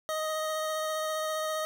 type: tone with vibrato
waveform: 25% pulse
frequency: 625 Hz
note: D#5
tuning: 8 cents sharp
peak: -26 dBFS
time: 0.09-1.65 s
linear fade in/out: 0 ms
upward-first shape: sine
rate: 15 Hz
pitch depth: 11 cents each way
effects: none